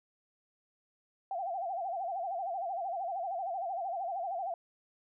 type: tone with vibrato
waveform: sine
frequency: 729 Hz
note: F#5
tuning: 26 cents flat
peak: -33 dBFS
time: 1.31-4.54 s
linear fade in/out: 2 ms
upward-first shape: sine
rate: 13 Hz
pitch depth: 150 cents each way
effects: none